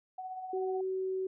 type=tone with tremolo; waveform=sine; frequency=746 Hz; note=F#5; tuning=14 cents sharp; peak=-36 dBFS; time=0.18-0.81 s; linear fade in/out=5 ms; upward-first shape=triangle; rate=16 Hz; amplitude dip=50%
type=tone; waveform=sine; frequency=377.4 Hz; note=F#4; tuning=34 cents sharp; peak=-31 dBFS; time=0.53-1.27 s; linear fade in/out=5 ms
effects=none